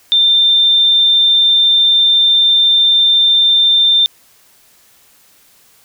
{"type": "tone", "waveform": "sine", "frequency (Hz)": 3586, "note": "A7", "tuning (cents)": 32, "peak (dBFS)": -7, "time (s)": [0.12, 4.06], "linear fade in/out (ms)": 0, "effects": ["white hiss -49 dBFS RMS until 5.84 s"]}